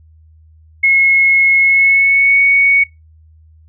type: tone with pitch glide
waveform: sine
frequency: 2173 to 2228 Hz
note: C#7 to C#7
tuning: -35 to +8 cents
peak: -7 dBFS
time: 0.83-2.84 s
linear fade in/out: 10 ms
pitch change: +43 cents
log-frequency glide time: 1.6-2.4 s
effects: noise-tail reverb RT60 0.2 s tail -22 dB re dry + added 79 Hz sine -42 dBFS peak until 3.68 s